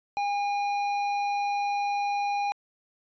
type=tone with hard clipping; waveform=triangle; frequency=812 Hz; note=G#5; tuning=39 cents flat; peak=-27 dBFS; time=0.17-2.52 s; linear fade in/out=0 ms; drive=13 dB; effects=resampled to 16000 Hz